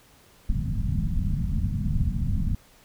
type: low-pass noise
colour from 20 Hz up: pink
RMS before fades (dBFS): -25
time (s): 0.49-2.55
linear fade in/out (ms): 5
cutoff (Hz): 220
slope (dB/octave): 48
effects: pink hiss -56 dBFS RMS until 2.84 s